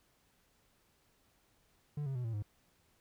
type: tone with pitch steps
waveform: triangle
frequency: 147.3 / 135.07 / 123.86 / 113.58 / 104.16 Hz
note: D3 / C#3 / B2 / A#2 / G#2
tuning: +6 / -45 / +5 / -45 / +6 cents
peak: -33 dBFS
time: 1.97-2.425 s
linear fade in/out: 5 ms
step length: 91 ms
effects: pink hiss -72 dBFS RMS until 3 s